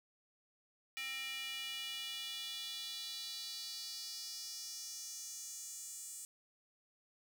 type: tone with high-pass filter sweep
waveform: square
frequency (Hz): 265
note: C4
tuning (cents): +22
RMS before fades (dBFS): -45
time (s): 0.97-6.25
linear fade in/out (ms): 0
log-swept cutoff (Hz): 2400 to 7800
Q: 3.7
effects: none